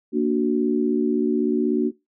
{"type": "chord", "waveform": "sine", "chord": "Bb augmented", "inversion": "none", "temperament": "equal", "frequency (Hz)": [233.1, 293.7, 370], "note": ["Bb3", "D4", "F#4"], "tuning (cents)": [0, 0, 0], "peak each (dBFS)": -22, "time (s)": [0.12, 1.92], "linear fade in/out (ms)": 50, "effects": ["noise-tail reverb RT60 0.2 s tail -20 dB re dry"]}